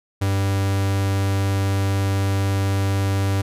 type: tone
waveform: 45% pulse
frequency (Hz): 98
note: G2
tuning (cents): 0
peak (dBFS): -18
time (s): 0.21-3.42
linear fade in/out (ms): 10
effects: resampled to 32000 Hz